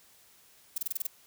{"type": "noise bursts", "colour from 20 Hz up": "violet", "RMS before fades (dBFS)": -31, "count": 7, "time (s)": [0.76, 1.069], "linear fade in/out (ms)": 5, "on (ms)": 21, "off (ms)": 27, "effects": ["white hiss -60 dBFS RMS until 1.26 s"]}